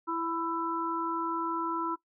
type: harmonic tone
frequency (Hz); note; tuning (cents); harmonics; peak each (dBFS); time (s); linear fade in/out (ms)
331.9; E4; +12; 1 / 3 / 4; -34 / -34 / -34; 0.07-1.96; 20
effects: noise-tail reverb RT60 0.1 s tail -17 dB re dry